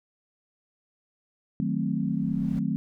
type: chord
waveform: sine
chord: D# diminished seventh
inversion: none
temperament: equal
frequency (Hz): 155.56 / 185 / 220 / 261.6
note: D#3 / F#3 / A3 / C4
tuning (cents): 0 / 0 / 0 / 0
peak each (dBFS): -31 / -29 / -29 / -31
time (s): 1.6-2.76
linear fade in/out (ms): 0
type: noise with exponential growth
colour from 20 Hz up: brown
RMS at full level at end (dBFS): -38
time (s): 1.76-2.59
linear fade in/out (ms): 1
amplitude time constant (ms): 180
effects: none